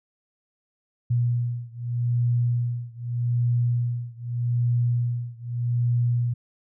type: beating tone pair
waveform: sine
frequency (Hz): 120 / 120.82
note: B2 / B2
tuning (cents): -49 / -38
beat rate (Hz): 0.82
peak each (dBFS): -24 / -25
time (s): 1.1-6.34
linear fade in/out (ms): 10
effects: none